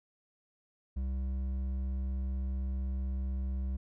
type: tone with hard clipping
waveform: triangle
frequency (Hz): 65.41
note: C2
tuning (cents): 0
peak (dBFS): -33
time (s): 0.96-3.77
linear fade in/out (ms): 10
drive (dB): 10
effects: none